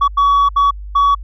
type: tone bursts at uneven times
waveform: sine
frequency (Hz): 1130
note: C#6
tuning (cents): +33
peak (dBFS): -6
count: 4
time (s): 0.01-0.08 / 0.17-0.49 / 0.56-0.71 / 0.95-1.15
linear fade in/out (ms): 10
effects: tanh soft clip ceiling -8 dBFS + added 50 Hz sine -26 dBFS peak until 1.23 s